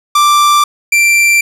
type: tone pair in turn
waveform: 45% pulse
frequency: 1177 / 2354 Hz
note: D6 / D7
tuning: +3 / +3 cents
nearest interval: octave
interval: 1200 cents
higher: second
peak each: -6 dBFS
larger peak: neither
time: 0.15-0.64 / 0.92-1.41 s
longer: neither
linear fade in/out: 5 ms
effects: low-pass 12000 Hz 12 dB/octave + 7-bit